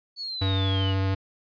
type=linear sweep; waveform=sine; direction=down; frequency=4478 to 2829 Hz; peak=-30 dBFS; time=0.16-0.95 s; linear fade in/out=50 ms
type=tone with vibrato; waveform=square; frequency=96.2 Hz; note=G2; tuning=32 cents flat; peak=-23 dBFS; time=0.41-1.15 s; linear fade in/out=10 ms; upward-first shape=triangle; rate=13 Hz; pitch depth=10 cents each way
effects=resampled to 11025 Hz